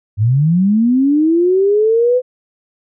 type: linear sweep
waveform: sine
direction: up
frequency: 98 to 510 Hz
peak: -9 dBFS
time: 0.17-2.22 s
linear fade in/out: 50 ms
effects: none